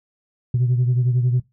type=beating tone pair; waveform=sine; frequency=123 / 134 Hz; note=B2 / C3; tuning=-7 / +42 cents; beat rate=11 Hz; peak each=-15 / -22 dBFS; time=0.54-1.4 s; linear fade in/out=5 ms; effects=noise-tail reverb RT60 0.2 s tail -19 dB re dry + tanh soft clip ceiling -12 dBFS